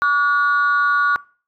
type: tone pair together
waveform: sine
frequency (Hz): 1147 / 1445.1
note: D6 / F#6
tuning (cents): -41 / -41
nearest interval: major third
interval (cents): 400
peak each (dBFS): -15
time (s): 0.02-1.16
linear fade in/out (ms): 0
effects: noise-tail reverb RT60 0.4 s tail -23 dB re dry + tanh soft clip ceiling -9 dBFS